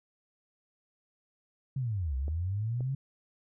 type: linear two-way sweep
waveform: sine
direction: down then up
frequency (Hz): 138.59 to 63 to 138.59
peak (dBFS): -29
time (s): 1.76-2.95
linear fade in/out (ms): 5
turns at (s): 2.16
type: clicks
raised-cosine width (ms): 2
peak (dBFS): -30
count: 2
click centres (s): 2.281 / 2.807
effects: none